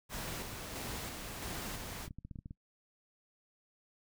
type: noise with tremolo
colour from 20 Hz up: pink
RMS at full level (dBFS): -41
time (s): 0.09-2.09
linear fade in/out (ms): 50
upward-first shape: square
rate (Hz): 1.5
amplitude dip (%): 30
type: clicks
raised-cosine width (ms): 5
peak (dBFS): -33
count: 9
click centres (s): 2.079 / 2.109 / 2.186 / 2.25 / 2.312 / 2.358 / 2.389 / 2.459 / 2.509
effects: noise-tail reverb RT60 0.1 s tail -22 dB re dry